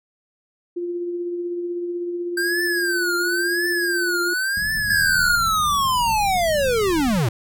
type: tone with tremolo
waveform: sine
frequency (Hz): 349.2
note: F4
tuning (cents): 0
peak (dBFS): -22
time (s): 0.76-4.34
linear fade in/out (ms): 10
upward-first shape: triangle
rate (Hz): 16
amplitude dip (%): 35
type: tone with vibrato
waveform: square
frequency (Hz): 1568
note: G6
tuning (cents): 0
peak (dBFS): -21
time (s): 2.37-5.36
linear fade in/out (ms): 5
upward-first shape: triangle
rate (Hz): 0.95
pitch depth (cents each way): 210
type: low-pass noise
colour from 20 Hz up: pink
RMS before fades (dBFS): -33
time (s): 4.57-7.19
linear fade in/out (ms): 2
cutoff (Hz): 230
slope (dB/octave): 96
type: linear sweep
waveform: square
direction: down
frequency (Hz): 1716 to 102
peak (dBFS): -18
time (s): 4.9-7.29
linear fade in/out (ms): 5
effects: none